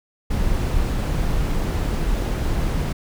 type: noise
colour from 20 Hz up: brown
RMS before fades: -21 dBFS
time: 0.3-2.93 s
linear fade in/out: 10 ms
effects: none